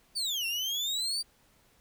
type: exponential two-way sweep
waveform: 35% pulse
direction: down then up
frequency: 4708 to 2700 to 4708 Hz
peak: -28 dBFS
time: 0.15-1.23 s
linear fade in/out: 20 ms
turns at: 0.46 s
effects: pink hiss -65 dBFS RMS until 1.8 s